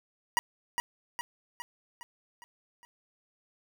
25% pulse tone with echo, 960 Hz, B5, 49 cents flat, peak -19 dBFS, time 0.37-0.39 s, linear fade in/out 0 ms, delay 410 ms, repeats 6, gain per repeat -5 dB, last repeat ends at 2.85 s, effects none

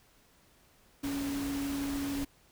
sine tone in noise, 279.9 Hz, C#4, 17 cents sharp, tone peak -32 dBFS, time 1.03-2.25 s, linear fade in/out 10 ms, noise pink, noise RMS -41 dBFS, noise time 1.03-2.25 s, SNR +6 dB, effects pink hiss -64 dBFS RMS until 2.51 s

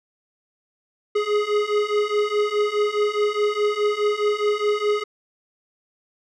square beating tone pair, 415 / 419.8 Hz, G#4 / G#4, -1 / +19 cents, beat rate 4.8 Hz, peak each -24 / -22 dBFS, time 1.15-5.04 s, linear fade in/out 10 ms, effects low-pass 4000 Hz 12 dB/octave

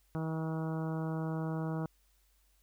harmonic tone, 160 Hz, D#3, 49 cents sharp, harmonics 1 / 2 / 3 / 4 / 5 / 6 / 7 / 8 / 9, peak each -34 / -40 / -44 / -46 / -48 / -50 / -51 / -52 / -53 dBFS, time 0.15-1.86 s, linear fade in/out 0 ms, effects added 49 Hz sine -68 dBFS peak until 2.62 s + white hiss -73 dBFS RMS until 2.62 s

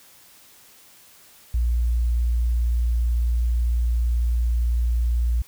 sine tone, 59 Hz, A#1, 22 cents sharp, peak -18 dBFS, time 1.54-5.42 s, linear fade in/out 5 ms, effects white hiss -51 dBFS RMS until 5.47 s

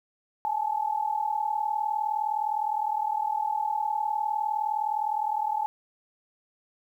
sine tone pair together, 836.4 / 876 Hz, G#5 / A5, +12 / -8 cents, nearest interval minor second, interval 80 cents, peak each -28 dBFS, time 0.45-5.66 s, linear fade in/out 0 ms, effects 10-bit

